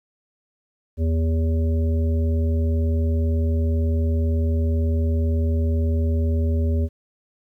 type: harmonic tone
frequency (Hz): 81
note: E2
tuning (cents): -30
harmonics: 1 / 3 / 5 / 7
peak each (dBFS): -18 / -28 / -32 / -35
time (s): 0.97-6.89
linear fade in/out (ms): 50
effects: 10-bit